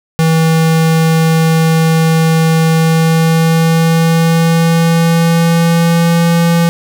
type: tone with pitch glide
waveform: square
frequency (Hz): 161.8 to 168.67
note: E3 to E3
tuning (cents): -32 to +40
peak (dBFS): -8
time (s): 0.19-6.69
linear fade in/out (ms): 0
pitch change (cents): +72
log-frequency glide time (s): 2.75-6.26
effects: none